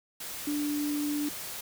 sine tone in noise, 293.7 Hz, D4, in tune, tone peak -28 dBFS, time 0.47-1.29 s, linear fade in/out 5 ms, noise white, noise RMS -39 dBFS, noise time 0.2-1.61 s, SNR +8 dB, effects none

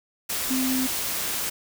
sine tone in noise, 259.5 Hz, C4, 14 cents flat, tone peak -23 dBFS, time 0.5-0.87 s, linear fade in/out 10 ms, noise white, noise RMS -28 dBFS, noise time 0.29-1.5 s, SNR +2 dB, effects none

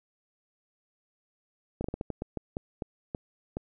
slowing click train, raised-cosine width 2 ms, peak -19 dBFS, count 12, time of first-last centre 1.81-3.569 s, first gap 33 ms, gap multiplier 1.29, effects none

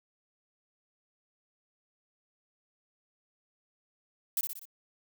violet noise with echo, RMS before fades -29 dBFS, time 4.37-4.41 s, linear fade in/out 2 ms, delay 61 ms, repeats 4, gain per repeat -5 dB, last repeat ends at 4.654 s, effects none

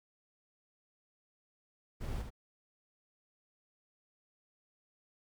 brown noise with echo, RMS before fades -39 dBFS, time 2-2.23 s, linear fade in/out 20 ms, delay 75 ms, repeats 1, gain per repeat -5 dB, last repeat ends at 2.305 s, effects none

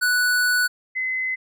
square / sine tone pair in turn, 1480 / 2040 Hz, F#6 / C7, 0 / -44 cents, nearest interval tritone, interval 556 cents, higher second, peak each -18 / -22 dBFS, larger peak first, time 0.01-0.68 / 0.95-1.36 s, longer first, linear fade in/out 20 ms, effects none

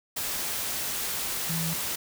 sine tone in noise, 164.2 Hz, E3, 6 cents flat, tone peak -29 dBFS, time 1.49-1.74 s, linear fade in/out 10 ms, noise white, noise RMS -31 dBFS, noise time 0.16-1.96 s, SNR -1 dB, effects none

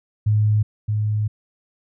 sine tone pair in turn, 106.3 / 106.3 Hz, G#2 / G#2, +41 / +41 cents, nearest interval unison, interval 0 cents, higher neither, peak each -14 / -18 dBFS, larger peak first, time 0.26-0.63 / 0.88-1.28 s, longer second, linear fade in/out 10 ms, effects none

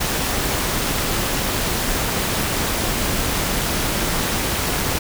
pink noise with amplitude modulation, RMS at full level -19 dBFS, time 0-4.99 s, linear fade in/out 10 ms, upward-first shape sine, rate 235 Hz, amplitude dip 50%, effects none

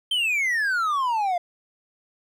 triangle exponential sweep, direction down, 3163 to 685 Hz, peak -19 dBFS, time 0.11-1.38 s, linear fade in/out 5 ms, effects none

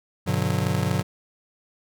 square chord, G major seventh, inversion none, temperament just, 98 / 122.5 / 147 / 183.75 Hz, G2 / B2 / D3 / F#3, 0 / -14 / +2 / -12 cents, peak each -28 dBFS, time 0.26-1.03 s, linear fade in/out 20 ms, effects none

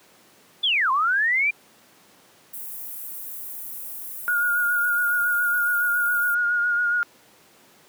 sine linear two-way sweep, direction down then up, 3549 to 1011 to 2415 Hz, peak -18 dBFS, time 0.63-1.51 s, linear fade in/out 10 ms, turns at 0.91 s
pink high-pass noise, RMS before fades -35 dBFS, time 2.53-6.35 s, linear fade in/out 10 ms, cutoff 12000 Hz, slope 24 dB/octave
sine tone with vibrato, 1433 Hz, F6, 44 cents sharp, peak -19 dBFS, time 4.28-7.03 s, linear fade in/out 0 ms, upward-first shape sine, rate 7.2 Hz, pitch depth 29 cents each way
effects pink hiss -54 dBFS RMS until 7.88 s + high-pass 200 Hz 12 dB/octave

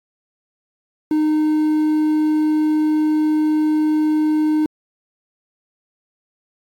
triangle tone with quantisation, 307.3 Hz, D#4, 21 cents flat, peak -12 dBFS, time 1.11-4.66 s, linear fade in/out 2 ms, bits 7, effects AAC 64 kbps

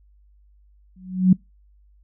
sine tone with exponential growth, 185.1 Hz, F#3, 1 cent sharp, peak -7 dBFS, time 0.96-1.33 s, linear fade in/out 5 ms, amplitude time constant 79 ms, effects noise-tail reverb RT60 0.2 s tail -25 dB re dry + added 50 Hz sine -52 dBFS peak until 2.03 s

